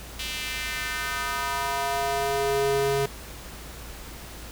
square tone with high-pass filter sweep, 138.59 Hz, C#3, in tune, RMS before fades -27 dBFS, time 0.19-3.06 s, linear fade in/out 5 ms, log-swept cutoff 3000 to 290 Hz, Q 2, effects added 56 Hz sine -42 dBFS peak until 4.51 s + pink hiss -42 dBFS RMS until 4.51 s

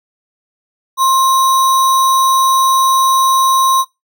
sine tone with sample-and-hold, 1060 Hz, C6, 22 cents sharp, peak -8 dBFS, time 0.97-3.85 s, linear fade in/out 50 ms, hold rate 4900 Hz, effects noise-tail reverb RT60 0.2 s tail -22 dB re dry

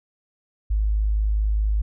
sine tone, 52.4 Hz, G#1, 16 cents sharp, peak -18 dBFS, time 0.7-1.82 s, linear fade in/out 10 ms, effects none

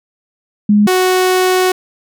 sine / sawtooth tone pair in turn, 207.7 / 369.6 Hz, G#3 / F#4, 0 / -2 cents, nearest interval minor seventh, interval 998 cents, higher second, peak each -6 dBFS, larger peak neither, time 0.69-0.87 / 0.87-1.72 s, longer second, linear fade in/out 5 ms, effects none

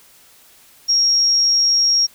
sine tone, 5588 Hz, F8, in tune, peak -12 dBFS, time 0.88-2.07 s, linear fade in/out 20 ms, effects white hiss -49 dBFS RMS until 2.14 s

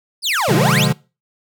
35% pulse exponential two-way sweep, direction down then up, 5274 to 291.8 to 5274 Hz, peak -14 dBFS, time 0.22-0.88 s, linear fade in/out 50 ms, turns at 0.55 s
square chord, B diminished seventh, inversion none, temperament equal, 123.47 / 146.83 / 174.61 / 207.7 Hz, B2 / D3 / F3 / Ab3, 0 / 0 / 0 / 0 cents, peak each -21 / -18 / -21 / -21 dBFS, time 0.48-0.93 s, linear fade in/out 10 ms
effects noise-tail reverb RT60 0.3 s tail -22 dB re dry

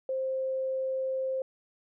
sine tone, 526 Hz, C5, 9 cents sharp, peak -28 dBFS, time 0.09-1.42 s, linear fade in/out 2 ms, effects none

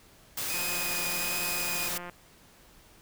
white noise, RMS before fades -33 dBFS, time 0.37-1.98 s, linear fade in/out 5 ms
sawtooth tone with vibrato, 2489 Hz, D#7, in tune, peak -30 dBFS, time 0.5-1.88 s, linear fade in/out 0 ms, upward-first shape sine, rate 1.4 Hz, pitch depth 11 cents each way
click train, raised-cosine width 0.5 ms, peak -26 dBFS, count 275, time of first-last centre 0.54-2.097 s, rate 176 Hz
effects pink hiss -57 dBFS RMS until 3.01 s

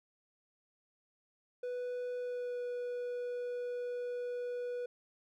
triangle tone with pitch glide, 493.9 to 489.1 Hz, B4 to B4, 0 to -17 cents, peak -34 dBFS, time 1.63-4.86 s, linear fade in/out 5 ms, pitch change -17 cents, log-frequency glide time 2.18-2.61 s, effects none

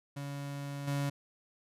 35% pulse tone with level steps, 141.4 Hz, C#3, 35 cents sharp, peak -36 / -29 dBFS, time 0.16-1.1 s, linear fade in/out 10 ms, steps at 0.87 s, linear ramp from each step 10 ms, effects resampled to 32000 Hz

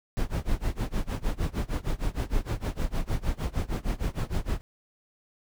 brown noise with tremolo, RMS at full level -25 dBFS, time 0.17-4.61 s, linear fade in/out 0 ms, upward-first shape sine, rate 6.5 Hz, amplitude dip 95%, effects none

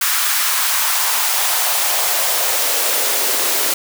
white noise with high-pass filter sweep, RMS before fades -17 dBFS, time 0.01-3.74 s, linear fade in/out 5 ms, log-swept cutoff 1300 to 370 Hz, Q 1.9, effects none

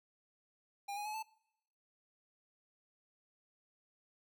square tone with pitch steps, 805 / 828.6 / 852.9 / 877.9 Hz, G5 / G#5 / G#5 / A5, +46 / -4 / +46 / -4 cents, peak -40 dBFS, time 0.88-1.228 s, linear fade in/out 10 ms, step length 87 ms, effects noise-tail reverb RT60 0.8 s tail -24 dB re dry

